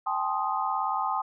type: chord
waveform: sine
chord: A half-diminished seventh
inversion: third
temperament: equal with one note detuned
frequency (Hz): 784 / 861.9 / 1046.5 / 1244.5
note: G5 / A5 / C6 / Eb6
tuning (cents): 0 / -36 / 0 / 0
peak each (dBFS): -31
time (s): 0.06-1.22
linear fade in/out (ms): 10
effects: none